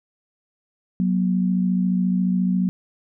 sine tone pair together, 185 / 239.3 Hz, F#3 / A#3, 0 / +46 cents, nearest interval major third, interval 446 cents, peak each -18 / -25 dBFS, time 1-2.69 s, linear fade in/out 0 ms, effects none

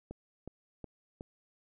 click train, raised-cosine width 2 ms, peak -29 dBFS, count 4, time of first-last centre 0.11-1.209 s, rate 2.73 Hz, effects none

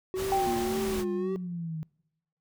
triangle tone with vibrato, 370 Hz, F#4, in tune, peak -27 dBFS, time 0.14-1.36 s, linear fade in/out 0 ms, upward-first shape sine, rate 1.8 Hz, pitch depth 77 cents each way
pink noise, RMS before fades -37 dBFS, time 0.15-1.05 s, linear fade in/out 50 ms
sine tone with exponential decay, 784 Hz, G5, in tune, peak -22 dBFS, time 0.32-1.34 s, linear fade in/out 1 ms, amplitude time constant 220 ms
sine linear sweep, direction down, 240 to 154.7 Hz, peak -32 dBFS, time 0.47-1.83 s, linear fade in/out 0 ms
effects noise-tail reverb RT60 0.9 s tail -26 dB re dry

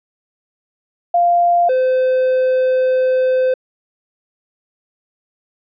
sine / triangle tone pair in turn, 696 / 514.4 Hz, F5 / C5, -6 / -30 cents, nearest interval perfect fourth, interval 524 cents, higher first, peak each -10 dBFS, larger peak neither, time 1.14-1.69 / 1.69-3.54 s, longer second, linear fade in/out 5 ms, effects resampled to 11025 Hz

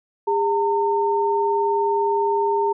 sine tone pair together, 405 / 909.7 Hz, G#4 / A#5, -43 / -43 cents, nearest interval octave + major second, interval 1400 cents, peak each -20 dBFS, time 0.27-2.73 s, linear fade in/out 10 ms, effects none

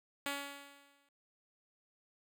5% pulse tone with exponential decay, 281.9 Hz, C#4, 29 cents sharp, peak -23 dBFS, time 0.26-1.09 s, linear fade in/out 1 ms, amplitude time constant 180 ms, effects none

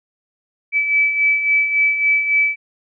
sine beating tone pair, 2300 / 2303.6 Hz, D7 / D7, -37 / -34 cents, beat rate 3.6 Hz, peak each -22 / -14 dBFS, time 0.72-2.56 s, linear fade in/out 50 ms, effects none

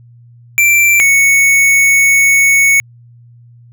square tone pair in turn, 2349 / 2217 Hz, D7 / C#7, 0 / 0 cents, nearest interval minor second, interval 100 cents, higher first, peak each -7 dBFS, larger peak neither, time 0.58-1 / 1-2.8 s, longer second, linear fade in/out 0 ms, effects added 119 Hz sine -38 dBFS peak until 3.72 s

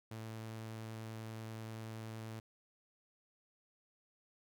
sawtooth tone, 111.2 Hz, A2, 19 cents sharp, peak -40 dBFS, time 0.11-2.4 s, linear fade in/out 5 ms, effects none

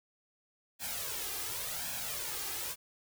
white noise with flanger, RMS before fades -38 dBFS, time 0.79-2.76 s, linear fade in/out 50 ms, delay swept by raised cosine 1.2 to 2.5 ms, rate 0.9 Hz, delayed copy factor +0.7, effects none

